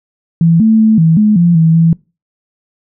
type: tone with pitch steps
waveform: sine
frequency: 166.1 / 221 / 219.1 / 162.3 / 212 / 172.1 / 162.2 / 164.9 Hz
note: E3 / A3 / A3 / E3 / G#3 / F3 / E3 / E3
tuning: +13 / +8 / -7 / -27 / +36 / -25 / -28 / +1 cents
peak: -5 dBFS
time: 0.41-1.93 s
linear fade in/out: 2 ms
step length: 190 ms
effects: noise-tail reverb RT60 0.3 s tail -24 dB re dry